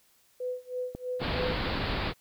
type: tone with tremolo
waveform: sine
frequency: 501 Hz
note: B4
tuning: 25 cents sharp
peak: -29 dBFS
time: 0.4-1.69 s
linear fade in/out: 5 ms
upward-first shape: sine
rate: 3.1 Hz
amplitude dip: 95%
type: click train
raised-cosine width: 2 ms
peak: -23 dBFS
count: 4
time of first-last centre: 0.95-1.754 s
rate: 3.73 Hz
type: low-pass noise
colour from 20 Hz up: pink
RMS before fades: -31 dBFS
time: 1.19-2.14 s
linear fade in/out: 50 ms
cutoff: 4700 Hz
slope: 96 dB/octave
effects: white hiss -65 dBFS RMS until 2.2 s